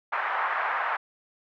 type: band-pass noise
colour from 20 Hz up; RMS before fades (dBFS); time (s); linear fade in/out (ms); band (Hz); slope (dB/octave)
pink; -28; 0.12-0.97; 10; 800 to 1800; 24
effects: none